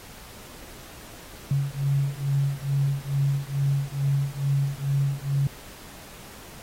sine beating tone pair, 138 / 140.3 Hz, C#3 / C#3, -7 / +21 cents, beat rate 2.3 Hz, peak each -25 dBFS, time 1.51-5.47 s, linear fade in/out 2 ms, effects pink hiss -45 dBFS RMS until 6.62 s + AAC 48 kbps

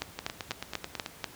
two click trains, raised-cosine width 0.2 ms, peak -17 / -13 dBFS, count 9 / 6, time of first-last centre 0.19-1.061 / 0.02-1.242 s, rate 9.18 / 4.09 Hz, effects pink hiss -50 dBFS RMS until 1.35 s + high-pass 60 Hz 12 dB/octave

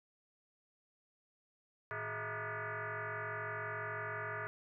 sine tone with frequency modulation, 110 Hz, A2, in tune, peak -38 dBFS, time 1.91-4.47 s, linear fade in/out 0 ms, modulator 266 Hz, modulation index 6.7, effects none

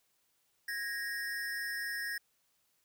square ring-modulated tone, 1760 Hz, A6, in tune, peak -33 dBFS, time 0.68-2.18 s, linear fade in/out 5 ms, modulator 112 Hz, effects white hiss -75 dBFS RMS until 2.84 s

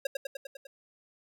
square tone with echo, 546 Hz, C#5, 26 cents flat, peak -27 dBFS, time 0.05-0.07 s, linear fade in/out 5 ms, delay 100 ms, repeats 6, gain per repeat -3 dB, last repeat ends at 0.67 s, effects none

